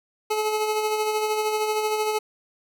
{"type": "tone with tremolo", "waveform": "25% pulse", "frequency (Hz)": 429, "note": "A4", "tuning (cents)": -44, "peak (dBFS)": -17, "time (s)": [0.3, 2.19], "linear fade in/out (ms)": 10, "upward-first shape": "sine", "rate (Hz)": 13, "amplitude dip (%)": 40, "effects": []}